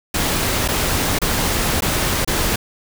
pink noise with dropouts, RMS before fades -19 dBFS, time 0.14-2.56 s, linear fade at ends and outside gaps 5 ms, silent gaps 0.679-0.685 / 1.188-1.216 / 1.807-1.821 / 2.248-2.275 s, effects none

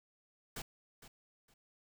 pink noise with echo, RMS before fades -43 dBFS, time 0.56-0.62 s, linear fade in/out 5 ms, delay 460 ms, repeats 2, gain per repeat -13 dB, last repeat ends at 1.54 s, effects none

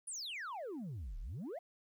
sine exponential two-way sweep, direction down then up, 10100 to 33.32 to 752 Hz, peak -38 dBFS, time 0.07-1.59 s, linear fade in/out 10 ms, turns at 1.19 s, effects tanh soft clip ceiling -40 dBFS + 12-bit

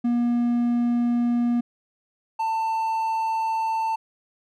triangle tone pair in turn, 239.2 / 892.5 Hz, A#3 / A5, +45 / +24 cents, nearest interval octave + major seventh, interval 2279 cents, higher second, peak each -17 / -20 dBFS, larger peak first, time 0.04-1.61 / 2.39-3.96 s, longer neither, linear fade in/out 10 ms, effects none

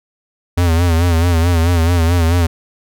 square tone with vibrato, 84.8 Hz, E2, 50 cents sharp, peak -11 dBFS, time 0.57-2.47 s, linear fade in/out 10 ms, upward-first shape sine, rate 4.6 Hz, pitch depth 78 cents each way, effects none

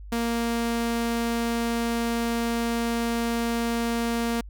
sawtooth tone, 233.1 Hz, A#3, in tune, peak -20 dBFS, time 0.12-4.41 s, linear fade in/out 5 ms, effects added 50 Hz sine -38 dBFS peak until 4.49 s

